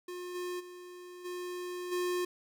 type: tone with level steps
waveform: square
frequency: 357.9 Hz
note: F4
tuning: 42 cents sharp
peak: -40 / -36 / -47 / -38 / -31 dBFS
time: 0.08-2.25 s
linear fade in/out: 5 ms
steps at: 0.34 / 0.59 / 1.24 / 1.91 s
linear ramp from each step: 20 ms
effects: 12-bit